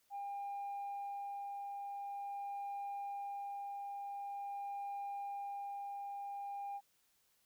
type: tone with tremolo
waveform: sine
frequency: 803 Hz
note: G5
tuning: 41 cents sharp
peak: -38 dBFS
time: 0.1-6.81 s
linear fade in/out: 50 ms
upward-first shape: sine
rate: 0.46 Hz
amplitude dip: 25%
effects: tanh soft clip ceiling -38 dBFS + white hiss -75 dBFS RMS until 7.45 s